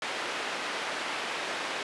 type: band-pass noise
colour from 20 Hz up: white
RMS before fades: -34 dBFS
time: 0.02-1.83 s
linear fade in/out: 2 ms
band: 330 to 2500 Hz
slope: 12 dB/octave
effects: resampled to 24000 Hz